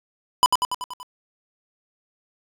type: tone with echo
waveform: square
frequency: 997 Hz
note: B5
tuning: 16 cents sharp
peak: -12 dBFS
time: 0.43-0.46 s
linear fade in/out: 0 ms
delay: 95 ms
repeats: 6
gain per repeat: -4 dB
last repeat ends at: 1.03 s
effects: resampled to 32000 Hz + 9-bit